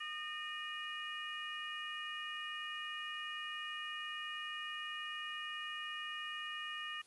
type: harmonic tone with a mistuned harmonic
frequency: 611 Hz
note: D#5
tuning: 32 cents flat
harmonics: 2 / 3 / 4 / 5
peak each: -47 / -45 / -50 / -45 dBFS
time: 0-7.02 s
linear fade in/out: 10 ms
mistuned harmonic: 5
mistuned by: -98 cents
effects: white hiss -65 dBFS RMS until 7.06 s + resampled to 24000 Hz